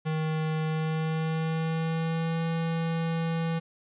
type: tone with pitch glide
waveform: square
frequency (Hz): 157.3 to 164.64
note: D#3 to E3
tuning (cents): +19 to -2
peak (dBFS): -27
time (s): 0.05-3.6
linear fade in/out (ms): 20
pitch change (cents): +79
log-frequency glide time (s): 0.65-2.44
effects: resampled to 8000 Hz + 10-bit